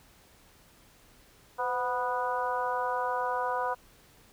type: harmonic tone with a mistuned harmonic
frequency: 246.2 Hz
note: B3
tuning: 5 cents flat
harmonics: 2 / 3 / 4 / 5 / 6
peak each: -34 / -34 / -31 / -37 / -38 dBFS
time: 1.58-3.75 s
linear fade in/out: 20 ms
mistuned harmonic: 2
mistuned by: +52 cents
effects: pink hiss -59 dBFS RMS until 4.32 s